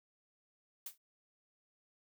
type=noise with exponential decay; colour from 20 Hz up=blue; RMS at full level=-39 dBFS; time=0.86-0.98 s; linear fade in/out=5 ms; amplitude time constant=24 ms; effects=none